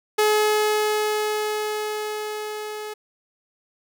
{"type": "tone with level ramp", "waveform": "sawtooth", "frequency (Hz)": 425.1, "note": "G#4", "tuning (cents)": 40, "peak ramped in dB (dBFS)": [-12, -27], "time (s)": [0.18, 2.94], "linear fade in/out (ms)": 10, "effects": []}